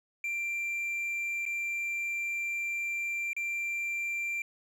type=tone with dropouts; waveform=triangle; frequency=2363 Hz; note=D7; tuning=10 cents sharp; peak=-29 dBFS; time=0.24-4.42 s; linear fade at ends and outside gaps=2 ms; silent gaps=1.454-1.462 / 3.332-3.365 s; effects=none